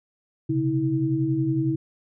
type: tone cluster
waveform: sine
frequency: 127.4 / 138.3 / 322.1 Hz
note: C3 / C#3 / E4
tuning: -46 / -4 / -40 cents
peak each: -29 / -25 / -23 dBFS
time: 0.49-1.76 s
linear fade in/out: 10 ms
effects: none